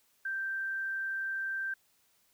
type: tone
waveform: sine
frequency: 1568 Hz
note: G6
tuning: in tune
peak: -32 dBFS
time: 0.25-1.74 s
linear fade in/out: 5 ms
effects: white hiss -70 dBFS RMS until 2.33 s